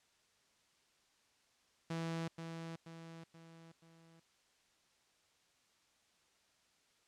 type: tone with echo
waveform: sawtooth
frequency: 164.81 Hz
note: E3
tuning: in tune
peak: -34 dBFS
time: 1.9-2.28 s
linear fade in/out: 5 ms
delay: 480 ms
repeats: 4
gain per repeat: -6 dB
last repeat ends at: 4.2 s
effects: white hiss -73 dBFS RMS until 7.07 s + low-pass 7000 Hz 12 dB/octave